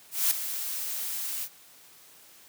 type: noise with ADSR envelope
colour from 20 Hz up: blue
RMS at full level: -22 dBFS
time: 0.11-1.49 s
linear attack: 200 ms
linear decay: 6 ms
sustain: -11 dB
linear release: 61 ms
effects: white hiss -54 dBFS RMS until 2.48 s + high-pass 100 Hz 12 dB/octave